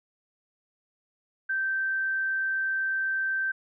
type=tone; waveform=sine; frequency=1558 Hz; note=G6; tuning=11 cents flat; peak=-25 dBFS; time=1.49-3.52 s; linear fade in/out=10 ms; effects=none